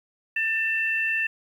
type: tone pair together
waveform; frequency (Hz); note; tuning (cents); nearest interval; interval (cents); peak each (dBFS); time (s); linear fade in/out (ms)
sine; 1786.7 / 2677; A6 / E7; +26 / +26; perfect fifth; 700; -25; 0.36-1.27; 5
effects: 9-bit